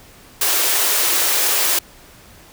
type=high-pass noise; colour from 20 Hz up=white; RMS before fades=-17 dBFS; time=0.41-1.79 s; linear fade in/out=5 ms; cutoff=310 Hz; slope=96 dB/octave; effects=pink hiss -45 dBFS RMS until 2.52 s